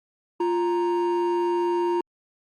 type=tone pair together; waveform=triangle; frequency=349.2 / 932.3 Hz; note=F4 / A#5; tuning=0 / 0 cents; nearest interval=octave + perfect fourth; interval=1700 cents; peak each=-19 / -24 dBFS; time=0.4-2.01 s; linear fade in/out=5 ms; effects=tanh soft clip ceiling -15 dBFS + Opus 48 kbps